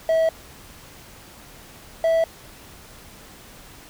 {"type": "tone pair in turn", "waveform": "triangle", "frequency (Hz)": [648, 655.2], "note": ["E5", "E5"], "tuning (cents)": [-30, -11], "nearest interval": "unison", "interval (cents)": 19, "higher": "second", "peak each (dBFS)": -14, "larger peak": "neither", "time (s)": [[0.09, 0.29], [2.04, 2.24]], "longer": "neither", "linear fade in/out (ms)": 2, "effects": ["pink hiss -45 dBFS RMS until 3.89 s"]}